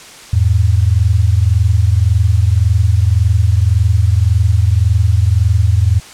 sine tone pair together, 83.89 / 105.7 Hz, E2 / G#2, +31 / +31 cents, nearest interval major third, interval 400 cents, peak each -11 dBFS, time 0.33-6 s, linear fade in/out 5 ms, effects white hiss -35 dBFS RMS until 6.13 s + low-pass 8000 Hz 12 dB/octave

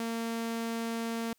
sawtooth tone, 229.1 Hz, A#3, 30 cents flat, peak -28 dBFS, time 0-1.33 s, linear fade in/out 2 ms, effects white hiss -71 dBFS RMS until 1.38 s

